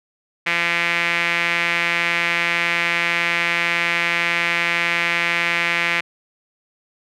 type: tone with band-pass filter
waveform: sawtooth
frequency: 170.9 Hz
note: F3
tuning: 37 cents flat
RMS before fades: -20 dBFS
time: 0.46-6.01 s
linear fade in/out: 10 ms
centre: 2200 Hz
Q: 3.6
effects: none